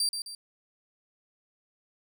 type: tone with echo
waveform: 30% pulse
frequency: 4699 Hz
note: D8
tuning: in tune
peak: -22 dBFS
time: 0-0.09 s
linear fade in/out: 2 ms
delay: 130 ms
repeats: 2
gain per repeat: -7 dB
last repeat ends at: 0.35 s
effects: none